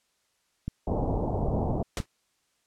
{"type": "clicks", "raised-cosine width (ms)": 5, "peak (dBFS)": -19, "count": 11, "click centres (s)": [0.68, 1.02, 1.11, 1.431, 1.485, 1.547, 1.581, 1.63, 1.672, 1.703, 2.002]}
{"type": "low-pass noise", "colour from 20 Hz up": "pink", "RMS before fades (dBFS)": -28, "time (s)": [0.87, 1.83], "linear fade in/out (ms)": 5, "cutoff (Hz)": 890, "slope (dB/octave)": 48}
{"type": "noise with exponential decay", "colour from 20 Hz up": "pink", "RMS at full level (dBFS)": -27, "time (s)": [1.97, 2.06], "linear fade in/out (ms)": 2, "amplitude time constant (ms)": 19}
{"effects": ["white hiss -72 dBFS RMS until 2.66 s", "low-pass 9000 Hz 12 dB/octave"]}